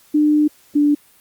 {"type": "tone pair in turn", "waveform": "sine", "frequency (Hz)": [300, 292.6], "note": ["D4", "D4"], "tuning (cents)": [37, -6], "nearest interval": "unison", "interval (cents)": 43, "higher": "first", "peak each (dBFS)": -11, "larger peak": "neither", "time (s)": [[0.14, 0.48], [0.75, 0.95]], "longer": "first", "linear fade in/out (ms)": 10, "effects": ["white hiss -52 dBFS RMS until 1.2 s", "Opus 48 kbps"]}